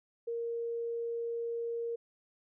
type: tone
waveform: sine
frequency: 466.2 Hz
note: A#4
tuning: in tune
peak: -33 dBFS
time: 0.27-1.96 s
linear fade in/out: 10 ms
effects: none